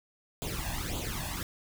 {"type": "noise with flanger", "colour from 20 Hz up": "pink", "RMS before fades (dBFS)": -35, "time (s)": [0.42, 1.43], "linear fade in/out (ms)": 0, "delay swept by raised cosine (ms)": [0.27, 1.17], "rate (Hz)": 1.8, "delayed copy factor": 0.8, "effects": []}